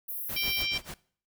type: high-pass noise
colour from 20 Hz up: pink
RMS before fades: -36 dBFS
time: 0.08-0.63 s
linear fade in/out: 10 ms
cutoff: 11000 Hz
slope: 96 dB/octave
type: noise with tremolo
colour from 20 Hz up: pink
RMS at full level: -39 dBFS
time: 0.29-0.94 s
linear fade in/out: 2 ms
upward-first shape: sine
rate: 6.9 Hz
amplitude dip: 95%
type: harmonic tone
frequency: 784 Hz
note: G5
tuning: in tune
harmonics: 3 / 4 / 5 / 6 / 7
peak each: -32 / -33 / -39 / -40 / -36 dBFS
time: 0.36-0.78 s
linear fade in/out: 5 ms
effects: noise-tail reverb RT60 0.5 s tail -21 dB re dry